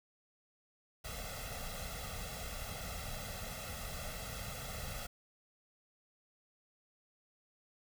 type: noise with comb filter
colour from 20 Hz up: pink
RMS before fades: -43 dBFS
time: 1.04-5.07 s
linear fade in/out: 10 ms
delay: 1.5 ms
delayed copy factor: +0.95
effects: none